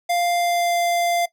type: tone with pitch glide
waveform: square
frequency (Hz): 698 to 693.2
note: F5 to F5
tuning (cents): -1 to -13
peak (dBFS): -19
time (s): 0.09-1.26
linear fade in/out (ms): 10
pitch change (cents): -12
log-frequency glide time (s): 0.31-0.79
effects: noise-tail reverb RT60 0.1 s tail -17 dB re dry